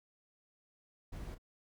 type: noise with echo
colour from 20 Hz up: brown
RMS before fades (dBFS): -44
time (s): 1.12-1.35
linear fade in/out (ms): 10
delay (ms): 32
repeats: 1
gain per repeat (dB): -10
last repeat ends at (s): 1.382
effects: none